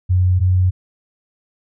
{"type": "tone pair in turn", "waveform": "sine", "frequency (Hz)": [91.3, 91.88], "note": ["F#2", "F#2"], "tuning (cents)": [-23, -12], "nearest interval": "unison", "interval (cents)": 11, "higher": "second", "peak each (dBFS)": -11, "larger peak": "neither", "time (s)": [[0.09, 0.4], [0.4, 0.71]], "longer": "neither", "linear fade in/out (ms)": 20, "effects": []}